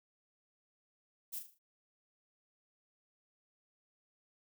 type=noise with echo; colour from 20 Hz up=violet; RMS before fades=-41 dBFS; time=1.32-1.4 s; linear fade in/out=20 ms; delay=38 ms; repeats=5; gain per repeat=-7 dB; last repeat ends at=1.59 s; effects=none